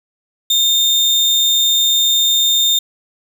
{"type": "tone", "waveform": "35% pulse", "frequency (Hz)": 3634, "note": "A#7", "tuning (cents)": -45, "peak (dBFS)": -9, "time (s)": [0.5, 2.79], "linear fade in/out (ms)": 5, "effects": []}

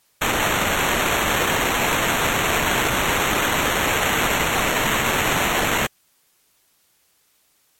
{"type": "noise with sample-and-hold", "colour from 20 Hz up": "white", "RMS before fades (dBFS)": -20, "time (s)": [0.21, 5.87], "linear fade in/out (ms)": 10, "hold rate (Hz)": 4900, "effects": ["white hiss -62 dBFS RMS until 7.79 s", "MP3 64 kbps"]}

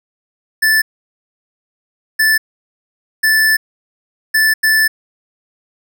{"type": "tone bursts at uneven times", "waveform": "square", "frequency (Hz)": 1754, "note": "A6", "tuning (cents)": -6, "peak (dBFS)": -10, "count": 5, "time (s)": [[0.62, 0.82], [2.19, 2.38], [3.23, 3.57], [4.34, 4.54], [4.63, 4.88]], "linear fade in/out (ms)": 10, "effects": []}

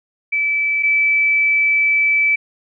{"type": "tone pair in turn", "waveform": "sine", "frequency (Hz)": [2310, 2310], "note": ["D7", "D7"], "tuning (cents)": [-29, -29], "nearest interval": "unison", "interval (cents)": 0, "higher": "neither", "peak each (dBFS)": [-15, -12], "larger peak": "second", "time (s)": [[0.32, 0.83], [0.83, 2.36]], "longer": "second", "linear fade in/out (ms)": 10, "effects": []}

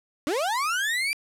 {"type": "linear sweep", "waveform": "35% pulse", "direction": "up", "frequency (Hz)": [267.5, 2377], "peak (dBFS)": -22, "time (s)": [0.27, 1.13], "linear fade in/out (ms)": 0, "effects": ["low-pass 12000 Hz 12 dB/octave"]}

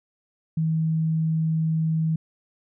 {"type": "tone", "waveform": "sine", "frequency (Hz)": 160.1, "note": "D#3", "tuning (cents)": 50, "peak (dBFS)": -20, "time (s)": [0.57, 2.16], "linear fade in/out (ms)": 5, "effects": []}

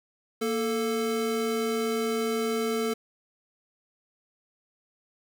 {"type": "tone pair together", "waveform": "square", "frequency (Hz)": [233.1, 441.4], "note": ["A#3", "A4"], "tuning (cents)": [0, 5], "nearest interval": "major seventh", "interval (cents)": 1105, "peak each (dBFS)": [-31, -28], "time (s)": [0.41, 2.94], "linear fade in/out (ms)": 10, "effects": ["9-bit"]}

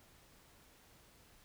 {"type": "silence", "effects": ["pink hiss -64 dBFS RMS until 1.44 s"]}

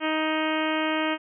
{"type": "harmonic tone", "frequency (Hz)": 312.9, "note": "D#4", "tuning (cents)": 10, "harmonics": [1, 2, 3, 4, 5, 6, 7, 8, 9, 10], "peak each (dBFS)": [-27, -30, -32, -33, -34, -35, -35, -36, -37, -37], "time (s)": [0, 1.18], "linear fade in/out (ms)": 50, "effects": []}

